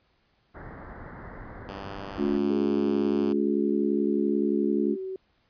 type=low-pass noise; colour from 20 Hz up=pink; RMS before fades=-42 dBFS; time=0.54-2.38 s; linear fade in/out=20 ms; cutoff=2000 Hz; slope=96 dB/octave
type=tone with vibrato; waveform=5% pulse; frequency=98 Hz; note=G2; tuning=in tune; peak=-26 dBFS; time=1.68-3.33 s; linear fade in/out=10 ms; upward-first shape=sine; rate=0.97 Hz; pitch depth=9 cents each way
type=harmonic tone; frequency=71.5 Hz; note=D2; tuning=46 cents flat; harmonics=3 / 4 / 5; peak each=-27 / -27 / -27 dBFS; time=2.17-4.97 s; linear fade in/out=50 ms
type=tone with pitch glide; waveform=sine; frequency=415.3 to 378.6 Hz; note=G#4 to F#4; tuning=0 to +40 cents; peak=-31 dBFS; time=2.5-5.16 s; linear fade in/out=2 ms; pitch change=-160 cents; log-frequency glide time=4.86-4.99 s
effects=pink hiss -68 dBFS RMS until 5.49 s + resampled to 11025 Hz